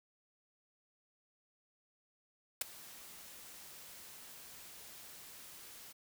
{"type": "noise with ADSR envelope", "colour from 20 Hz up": "white", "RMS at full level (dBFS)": -32, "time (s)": [2.61, 5.93], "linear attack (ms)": 5, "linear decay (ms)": 11, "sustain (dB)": -21, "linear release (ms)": 16, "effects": []}